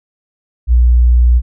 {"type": "tone", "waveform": "sine", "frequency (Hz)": 60.2, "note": "B1", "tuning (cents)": -44, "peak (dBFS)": -5, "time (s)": [0.67, 1.42], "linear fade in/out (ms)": 50, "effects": []}